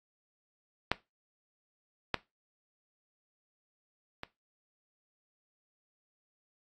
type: clicks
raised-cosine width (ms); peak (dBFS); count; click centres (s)
0.3; -9 / -11 / -22; 3; 0.916 / 2.143 / 4.234
effects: noise-tail reverb RT60 0.2 s tail -17 dB re dry + AAC 48 kbps